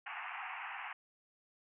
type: band-pass noise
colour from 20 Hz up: pink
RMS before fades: -44 dBFS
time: 0.06-0.93 s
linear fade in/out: 5 ms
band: 740 to 2800 Hz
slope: 96 dB/octave
effects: none